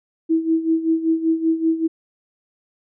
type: tone with tremolo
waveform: sine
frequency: 324.7 Hz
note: E4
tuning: 26 cents flat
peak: -13 dBFS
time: 0.29-1.88 s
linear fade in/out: 20 ms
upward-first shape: sine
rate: 5.2 Hz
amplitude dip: 75%
effects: none